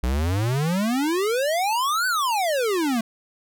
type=exponential two-way sweep; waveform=square; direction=up then down; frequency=58.27 to 1542 to 217.8 Hz; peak=-21 dBFS; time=0.03-3.01 s; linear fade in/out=5 ms; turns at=2.07 s; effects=none